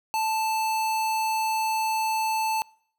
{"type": "tone", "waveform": "square", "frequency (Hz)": 880, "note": "A5", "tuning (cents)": 0, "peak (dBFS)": -24, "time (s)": [0.14, 2.62], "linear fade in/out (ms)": 0, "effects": ["noise-tail reverb RT60 0.6 s tail -25 dB re dry"]}